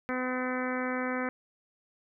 harmonic tone, 253.9 Hz, B3, 48 cents sharp, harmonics 1 / 2 / 3 / 4 / 5 / 6 / 7 / 8 / 9, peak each -33 / -35 / -41 / -41 / -39 / -39 / -41 / -41 / -45 dBFS, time 0.09-1.29 s, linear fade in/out 0 ms, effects none

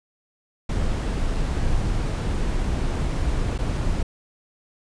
brown noise with dropouts, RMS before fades -23 dBFS, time 0.69-4.03 s, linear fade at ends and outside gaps 5 ms, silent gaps 3.58-3.587 s, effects resampled to 22050 Hz

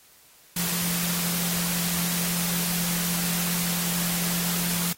sine tone in noise, 173.6 Hz, F3, 10 cents flat, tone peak -30 dBFS, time 0.56-4.93 s, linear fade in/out 5 ms, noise white, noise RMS -28 dBFS, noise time 0.56-4.93 s, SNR -5 dB, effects white hiss -55 dBFS RMS until 4.97 s + AAC 48 kbps

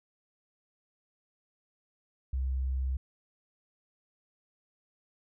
sine tone, 65.41 Hz, C2, in tune, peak -28 dBFS, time 2.33-2.97 s, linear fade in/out 5 ms, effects none

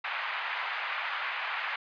white band-pass noise, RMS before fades -34 dBFS, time 0.04-1.76 s, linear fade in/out 5 ms, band 820 to 2500 Hz, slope 24 dB/octave, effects resampled to 11025 Hz

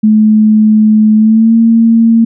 sine tone with pitch glide, 215.3 to 228.1 Hz, A3 to A#3, -37 to -37 cents, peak -3 dBFS, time 0.03-2.25 s, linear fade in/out 10 ms, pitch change +100 cents, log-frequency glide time 1.16-1.55 s, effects none

